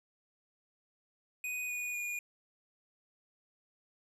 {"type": "tone with pitch steps", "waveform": "square", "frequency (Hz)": [2489, 2463, 2438], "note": ["D#7", "D#7", "D#7"], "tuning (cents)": [0, -18, -36], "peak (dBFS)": -36, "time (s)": [1.44, 2.19], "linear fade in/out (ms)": 2, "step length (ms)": 250, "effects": ["resampled to 32000 Hz", "13-bit"]}